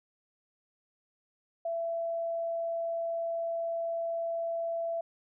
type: tone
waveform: sine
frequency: 669 Hz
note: E5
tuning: 25 cents sharp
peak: -30 dBFS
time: 1.65-5.01 s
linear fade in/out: 5 ms
effects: none